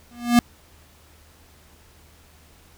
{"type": "tone with exponential growth", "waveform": "square", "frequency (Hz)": 239.3, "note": "A#3", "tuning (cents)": 46, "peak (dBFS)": -9, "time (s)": [0.11, 0.39], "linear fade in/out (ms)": 0, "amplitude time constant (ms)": 59, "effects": ["added 77 Hz sine -54 dBFS peak until 2.77 s", "pink hiss -54 dBFS RMS until 2.77 s"]}